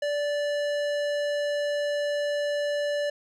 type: tone with tanh clipping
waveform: sine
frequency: 583 Hz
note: D5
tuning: 13 cents flat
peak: -27 dBFS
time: 0.02-3.1 s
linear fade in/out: 5 ms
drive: 18 dB
effects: none